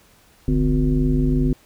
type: tone with frequency modulation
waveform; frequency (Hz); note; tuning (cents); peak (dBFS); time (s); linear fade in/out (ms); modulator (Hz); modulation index
sine; 149.3; D3; +29; -15; 0.48-1.53; 2; 107; 1.5
effects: pink hiss -54 dBFS RMS until 1.65 s